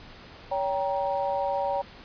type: chord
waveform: sine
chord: G diminished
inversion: second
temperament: just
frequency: 564.5 / 784 / 940.8 Hz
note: Db5 / G5 / Bb5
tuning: +31 / 0 / +16 cents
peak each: -28 / -29 / -31 dBFS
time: 0.51-1.82 s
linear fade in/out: 10 ms
effects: pink hiss -47 dBFS RMS until 2.04 s + resampled to 11025 Hz